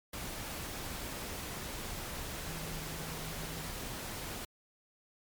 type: tone in noise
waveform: sine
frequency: 159.1 Hz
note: D#3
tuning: 39 cents sharp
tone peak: -45 dBFS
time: 2.47-3.69 s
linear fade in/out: 5 ms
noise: pink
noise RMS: -41 dBFS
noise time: 0.13-4.45 s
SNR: -7 dB
effects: MP3 96 kbps